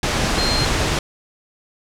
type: tone in noise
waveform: sine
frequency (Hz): 4186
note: C8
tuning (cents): 0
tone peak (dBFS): -21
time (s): 0.38-0.65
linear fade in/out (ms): 2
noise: pink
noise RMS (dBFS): -19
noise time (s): 0.03-0.99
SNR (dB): -5
effects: low-pass 7000 Hz 12 dB/octave